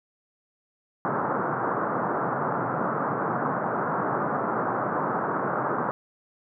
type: band-pass noise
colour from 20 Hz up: white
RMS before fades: -27 dBFS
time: 1.05-5.91 s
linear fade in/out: 0 ms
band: 120 to 1400 Hz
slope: 48 dB/octave
effects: none